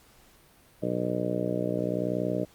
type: harmonic tone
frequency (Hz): 60.8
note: B1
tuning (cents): -26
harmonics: 2 / 3 / 4 / 5 / 6 / 7 / 8 / 9 / 10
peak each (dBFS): -36 / -33 / -38 / -33 / -37 / -36 / -35 / -38 / -33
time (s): 0.82-2.45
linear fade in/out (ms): 10
effects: pink hiss -58 dBFS RMS until 2.54 s + Opus 48 kbps